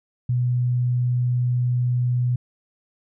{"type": "tone", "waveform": "sine", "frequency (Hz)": 123.47, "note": "B2", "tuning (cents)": 0, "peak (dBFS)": -18, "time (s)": [0.29, 2.36], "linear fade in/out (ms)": 5, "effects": []}